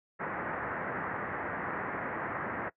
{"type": "low-pass noise", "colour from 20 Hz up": "white", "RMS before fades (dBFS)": -36, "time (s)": [0.19, 2.7], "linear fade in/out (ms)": 20, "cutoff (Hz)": 1900, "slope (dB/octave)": 48, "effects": ["noise-tail reverb RT60 0.1 s tail -21 dB re dry", "high-pass 100 Hz 12 dB/octave"]}